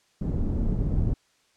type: low-pass noise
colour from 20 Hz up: pink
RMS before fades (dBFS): -25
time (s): 0.21-1.14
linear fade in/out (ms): 5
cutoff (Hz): 220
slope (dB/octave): 12
effects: white hiss -65 dBFS RMS until 1.56 s + low-pass 7000 Hz 12 dB/octave